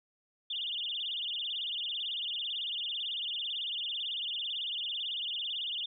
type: tone with vibrato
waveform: sine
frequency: 3200 Hz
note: G7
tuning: 35 cents sharp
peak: -33 dBFS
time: 0.5-5.86 s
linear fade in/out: 5 ms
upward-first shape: sine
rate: 18 Hz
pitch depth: 220 cents each way
effects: none